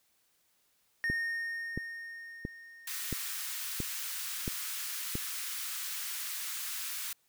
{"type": "tone with exponential decay", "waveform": "triangle", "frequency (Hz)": 1842, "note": "A#6", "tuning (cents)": -21, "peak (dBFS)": -27, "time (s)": [1.04, 4.31], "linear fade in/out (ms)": 0, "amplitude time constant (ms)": 710}
{"type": "click train", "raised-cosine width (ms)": 3, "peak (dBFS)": -21, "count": 7, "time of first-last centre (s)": [1.1, 5.154], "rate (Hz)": 1.48}
{"type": "high-pass noise", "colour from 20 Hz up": "white", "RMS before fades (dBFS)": -38, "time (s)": [2.87, 7.13], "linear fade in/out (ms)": 5, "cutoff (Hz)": 1200, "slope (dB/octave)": 24}
{"effects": ["white hiss -72 dBFS RMS until 7.28 s"]}